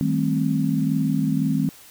sine chord, A half-diminished seventh, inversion second, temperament just, 158.4 / 198 / 220 / 264 Hz, Eb3 / G3 / A3 / C4, +31 / +18 / 0 / +16 cents, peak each -23 / -26 / -26 / -23 dBFS, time 0.01-1.69 s, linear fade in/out 0 ms, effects white hiss -47 dBFS RMS until 1.9 s

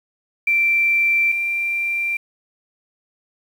sine tone pair in turn, 2349 / 2364 Hz, D7 / D7, 0 / +11 cents, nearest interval unison, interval 11 cents, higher second, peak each -14 / -19 dBFS, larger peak first, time 0.47-1.32 / 1.32-2.17 s, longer neither, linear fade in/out 5 ms, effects 7-bit

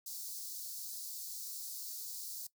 white high-pass noise, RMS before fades -44 dBFS, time 0.06-2.47 s, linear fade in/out 5 ms, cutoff 4200 Hz, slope 48 dB/octave, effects noise-tail reverb RT60 0.1 s tail -18 dB re dry

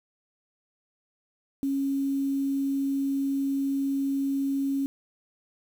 sine tone with quantisation, 274.8 Hz, C#4, 15 cents flat, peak -24 dBFS, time 1.63-4.86 s, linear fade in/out 0 ms, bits 8, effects none

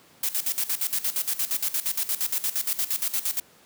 blue noise with tremolo, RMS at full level -25 dBFS, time 0.23-3.4 s, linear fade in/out 5 ms, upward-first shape square, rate 8.6 Hz, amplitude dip 80%, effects pink hiss -55 dBFS RMS until 3.65 s + high-pass 150 Hz 12 dB/octave

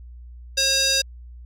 square tone with band-pass filter, 539 Hz, C#5, 49 cents flat, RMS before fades -20 dBFS, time 0.57-1.02 s, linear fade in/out 10 ms, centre 5100 Hz, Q 2.6, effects added 60 Hz sine -38 dBFS peak until 1.45 s

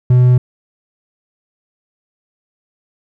triangle tone, 124.9 Hz, B2, 20 cents sharp, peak -4 dBFS, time 0.1-0.38 s, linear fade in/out 5 ms, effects none

